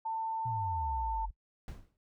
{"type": "tone", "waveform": "sine", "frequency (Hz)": 894, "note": "A5", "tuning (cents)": 27, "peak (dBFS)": -32, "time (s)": [0.05, 1.26], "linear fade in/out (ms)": 10}
{"type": "exponential sweep", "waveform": "sine", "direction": "down", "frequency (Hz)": [123.47, 44.01], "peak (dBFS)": -36, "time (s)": [0.45, 1.31], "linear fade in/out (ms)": 10}
{"type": "noise with exponential decay", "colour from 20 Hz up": "brown", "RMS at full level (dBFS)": -38, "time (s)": [1.68, 1.97], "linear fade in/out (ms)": 1, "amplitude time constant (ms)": 61}
{"effects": ["noise-tail reverb RT60 0.1 s tail -21 dB re dry"]}